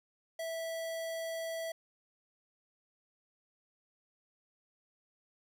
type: tone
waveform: square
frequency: 656 Hz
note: E5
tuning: 9 cents flat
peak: -37 dBFS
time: 0.39-1.72 s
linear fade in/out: 5 ms
effects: none

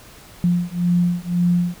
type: beating tone pair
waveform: sine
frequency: 174.61 / 176.51 Hz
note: F3 / F3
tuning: 0 / +19 cents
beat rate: 1.9 Hz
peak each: -19 dBFS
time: 0.44-1.74 s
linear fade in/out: 0 ms
effects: pink hiss -44 dBFS RMS until 1.8 s

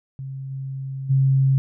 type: tone with level steps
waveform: sine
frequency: 134.6 Hz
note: C3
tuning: 49 cents sharp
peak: -29 / -27 / -14 dBFS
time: 0.19-1.58 s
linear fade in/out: 0 ms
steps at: 0.5 / 1.09 s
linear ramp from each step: 20 ms
effects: none

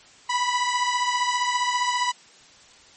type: beating tone pair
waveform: sawtooth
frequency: 981 / 996 Hz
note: B5 / B5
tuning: -12 / +14 cents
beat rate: 15 Hz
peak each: -19 / -23 dBFS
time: 0.29-2.12 s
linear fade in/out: 10 ms
effects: white hiss -51 dBFS RMS until 2.96 s + MP3 32 kbps

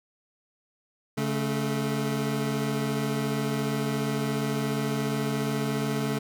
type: tone pair together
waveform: 25% pulse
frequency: 140.02 / 217.2 Hz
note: C#3 / A3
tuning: +18 / -22 cents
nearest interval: minor sixth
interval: 760 cents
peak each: -25 dBFS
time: 1.17-6.19 s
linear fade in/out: 10 ms
effects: none

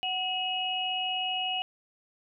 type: tone cluster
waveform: sine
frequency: 744 / 2569 / 2904 Hz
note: F#5 / E7 / F#7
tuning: +9 / -45 / -33 cents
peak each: -33 / -37 / -30 dBFS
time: 0.03-1.62 s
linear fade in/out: 0 ms
effects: none

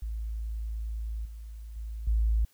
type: tone with level steps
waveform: sine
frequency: 55 Hz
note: A1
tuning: in tune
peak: -31 / -39 / -34 / -22 dBFS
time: 0.02-2.45 s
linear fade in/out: 5 ms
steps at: 1.25 / 1.76 / 2.07 s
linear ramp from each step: 5 ms
effects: white hiss -65 dBFS RMS until 2.53 s

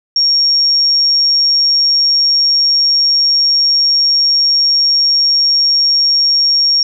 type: tone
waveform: sine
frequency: 5550 Hz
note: F8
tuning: 12 cents flat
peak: -8 dBFS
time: 0.16-6.83 s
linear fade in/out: 2 ms
effects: none

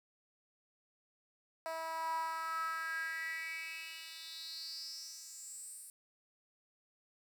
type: tone with high-pass filter sweep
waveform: 10% pulse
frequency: 324.4 Hz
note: E4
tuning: 28 cents flat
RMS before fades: -42 dBFS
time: 1.66-5.9 s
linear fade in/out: 0 ms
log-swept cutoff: 720 to 9600 Hz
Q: 6.7
effects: none

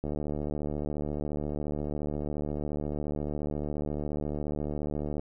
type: click train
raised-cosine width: 2 ms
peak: -20 dBFS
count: 384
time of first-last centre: 0.04-5.195 s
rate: 74.3 Hz
effects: none

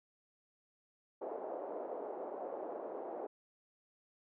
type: band-pass noise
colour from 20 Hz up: white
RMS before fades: -43 dBFS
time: 1.21-3.27 s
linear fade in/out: 10 ms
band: 370 to 680 Hz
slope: 24 dB/octave
effects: none

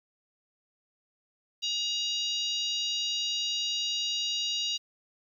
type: harmonic tone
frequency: 950 Hz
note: A#5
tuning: 33 cents sharp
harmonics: 3 / 4 / 5 / 6 / 7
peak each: -32 / -32 / -36 / -41 / -42 dBFS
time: 1.62-4.78 s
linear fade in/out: 20 ms
effects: 10-bit

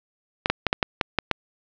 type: clicks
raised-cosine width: 0.3 ms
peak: -3 dBFS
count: 8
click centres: 0.459 / 0.5 / 0.667 / 0.729 / 0.828 / 1.012 / 1.187 / 1.313 s
effects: low-pass 5000 Hz 12 dB/octave

